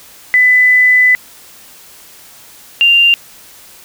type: tone pair in turn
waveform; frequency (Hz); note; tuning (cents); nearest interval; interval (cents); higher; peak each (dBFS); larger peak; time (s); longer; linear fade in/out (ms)
sine; 2000 / 2787; B6 / F7; +21 / -4; tritone; 575; second; -5; neither; 0.34-1.15 / 2.81-3.14; first; 0
effects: white hiss -39 dBFS RMS until 3.84 s